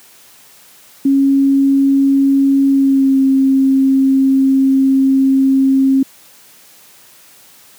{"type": "tone with pitch glide", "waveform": "sine", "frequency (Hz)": [274.3, 268.3], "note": ["C#4", "C4"], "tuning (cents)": [-18, 44], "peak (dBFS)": -8, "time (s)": [1.05, 6.03], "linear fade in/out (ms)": 5, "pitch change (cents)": -38, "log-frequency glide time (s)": [2.69, 3.19], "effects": ["white hiss -44 dBFS RMS until 7.78 s", "high-pass 100 Hz 12 dB/octave"]}